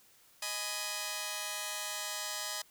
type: chord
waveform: 5% pulse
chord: G# minor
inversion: second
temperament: just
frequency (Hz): 623 / 830.6 / 996.7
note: D#5 / G#5 / B5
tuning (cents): +2 / 0 / +16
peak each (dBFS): -29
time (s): 0.42-2.62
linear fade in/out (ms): 5
effects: white hiss -63 dBFS RMS until 2.7 s